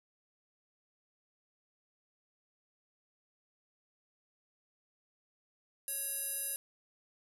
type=tone with band-pass filter; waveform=square; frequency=554.4 Hz; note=C#5; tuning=in tune; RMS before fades=-38 dBFS; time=5.88-6.56 s; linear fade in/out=0 ms; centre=11000 Hz; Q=9.3; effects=none